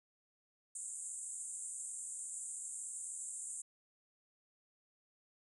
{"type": "band-pass noise", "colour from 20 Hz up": "pink", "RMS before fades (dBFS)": -45, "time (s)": [0.75, 3.62], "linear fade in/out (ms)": 5, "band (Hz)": [7200, 9500], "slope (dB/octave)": 96, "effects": []}